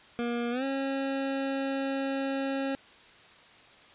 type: tone with pitch glide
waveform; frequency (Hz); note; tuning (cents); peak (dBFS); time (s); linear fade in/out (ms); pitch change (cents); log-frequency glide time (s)
25% pulse; 237.8 to 271.6; A#3 to C#4; +35 to -35; -25; 0.19-2.75; 0; +230; 0.51-0.64
effects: white hiss -54 dBFS RMS until 3.94 s + resampled to 8000 Hz